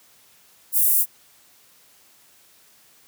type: high-pass noise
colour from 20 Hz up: pink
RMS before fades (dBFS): -18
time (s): 0.72-1.06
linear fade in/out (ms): 50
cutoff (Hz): 11000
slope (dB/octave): 24
effects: white hiss -55 dBFS RMS until 3.07 s + high-pass 60 Hz 12 dB/octave